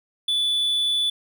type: tone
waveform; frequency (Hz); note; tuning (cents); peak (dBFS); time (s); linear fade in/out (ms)
triangle; 3468; A7; -26; -18; 0.28-1.1; 5
effects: none